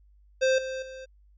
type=tone with level steps; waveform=square; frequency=523.3 Hz; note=C5; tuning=in tune; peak=-21 / -32 / -40 dBFS; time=0.41-1.06 s; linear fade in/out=20 ms; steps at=0.58 / 0.82 s; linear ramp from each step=5 ms; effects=added 50 Hz sine -55 dBFS peak until 1.37 s + resampled to 16000 Hz

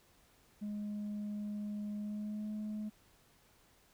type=tone with pitch glide; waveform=sine; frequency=208 to 212.6 Hz; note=G#3 to G#3; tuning=+3 to +41 cents; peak=-35 dBFS; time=0.61-2.9 s; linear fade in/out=20 ms; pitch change=+38 cents; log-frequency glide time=1.95-2.52 s; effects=tanh soft clip ceiling -36 dBFS + pink hiss -67 dBFS RMS until 3.93 s

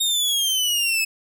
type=exponential sweep; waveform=sawtooth; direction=down; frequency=3729 to 2582 Hz; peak=-16 dBFS; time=0-1.05 s; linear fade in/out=10 ms; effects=none

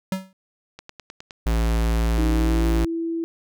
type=tone with exponential decay; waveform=square; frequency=189.4 Hz; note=F#3; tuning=41 cents sharp; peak=-20 dBFS; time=0.12-0.33 s; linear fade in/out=2 ms; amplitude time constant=44 ms
type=click train; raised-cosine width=0.2 ms; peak=-21 dBFS; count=6; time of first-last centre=0.79-1.308 s; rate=9.65 Hz
type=tone; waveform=square; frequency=56.3 Hz; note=A1; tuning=40 cents sharp; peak=-19 dBFS; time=1.46-2.85 s; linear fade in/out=5 ms
type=tone with pitch glide; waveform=sine; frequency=312.8 to 331.4 Hz; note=D#4 to E4; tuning=+9 to +9 cents; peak=-23 dBFS; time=2.18-3.24 s; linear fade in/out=0 ms; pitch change=+100 cents; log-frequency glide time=2.3-2.65 s
effects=none

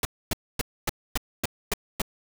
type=noise bursts; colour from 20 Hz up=pink; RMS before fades=-25 dBFS; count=8; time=0.03-2.018 s; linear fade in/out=2 ms; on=21 ms; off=260 ms; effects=none

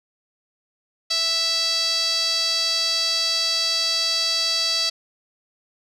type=tone with band-pass filter; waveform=sawtooth; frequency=659.3 Hz; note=E5; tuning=in tune; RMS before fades=-22 dBFS; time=1.1-4.9 s; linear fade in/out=10 ms; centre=4600 Hz; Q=5.7; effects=none

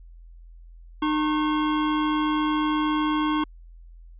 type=tone pair together; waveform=square; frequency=304.7 / 1086 Hz; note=D#4 / C#6; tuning=-36 / -36 cents; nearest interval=octave + minor seventh; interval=2200 cents; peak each=-23 / -28 dBFS; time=1.02-3.44 s; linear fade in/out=5 ms; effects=added 42 Hz sine -43 dBFS peak until 4.19 s + resampled to 8000 Hz

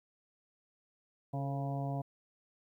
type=harmonic tone with a mistuned harmonic; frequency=138.59 Hz; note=C#3; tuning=in tune; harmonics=1 / 2 / 3 / 4 / 5 / 6 / 7; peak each=-35 / -42 / -50 / -46 / -41 / -51 / -50 dBFS; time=1.33-2.02 s; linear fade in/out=10 ms; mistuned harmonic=3; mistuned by=+68 cents; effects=12-bit

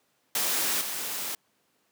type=noise with level steps; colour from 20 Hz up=white; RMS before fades=-27 / -33 dBFS; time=0.35-1.35 s; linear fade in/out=2 ms; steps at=0.81 s; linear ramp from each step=2 ms; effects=pink hiss -70 dBFS RMS until 1.91 s + high-pass 200 Hz 12 dB/octave

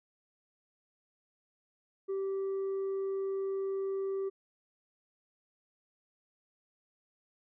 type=tone with tanh clipping; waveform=triangle; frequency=388.6 Hz; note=G4; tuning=15 cents flat; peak=-32 dBFS; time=2.08-4.3 s; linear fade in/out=20 ms; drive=7 dB; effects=none

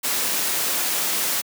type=noise; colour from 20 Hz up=white; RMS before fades=-23 dBFS; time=0.03-1.42 s; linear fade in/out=20 ms; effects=high-pass 200 Hz 12 dB/octave

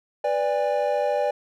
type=chord; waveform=triangle; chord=G# diminished; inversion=first; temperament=equal with one note detuned; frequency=493.9 / 587.3 / 812.1 Hz; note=B4 / D5 / G#5; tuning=0 / 0 / -39 cents; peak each=-25 / -21 / -25 dBFS; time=0.24-1.31 s; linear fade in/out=5 ms; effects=none

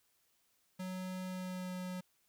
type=tone with pitch glide; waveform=square; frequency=185 to 182.77 Hz; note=F#3 to F#3; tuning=0 to -21 cents; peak=-40 dBFS; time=0.79-2.01 s; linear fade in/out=10 ms; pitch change=-21 cents; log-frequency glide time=1.26-1.73 s; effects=white hiss -75 dBFS RMS until 2.28 s

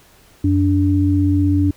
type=tone pair together; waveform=sine; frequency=91.34 / 290 Hz; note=F#2 / D4; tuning=-22 / -22 cents; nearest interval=octave + minor sixth; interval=2000 cents; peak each=-15 dBFS; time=0.44-1.71 s; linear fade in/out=5 ms; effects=pink hiss -50 dBFS RMS until 1.76 s

